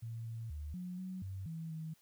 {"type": "tone with pitch steps", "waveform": "sine", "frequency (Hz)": [114.6, 113.8, 74.6, 180.4, 186.1, 95.7, 162.7, 159.1], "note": ["A#2", "A#2", "D2", "F#3", "F#3", "G2", "E3", "D#3"], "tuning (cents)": [-29, -41, 28, -44, 10, -41, -22, 39], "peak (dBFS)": -40, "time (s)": [0.02, 1.94], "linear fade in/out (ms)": 10, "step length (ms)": 240, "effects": ["white hiss -70 dBFS RMS until 2.01 s"]}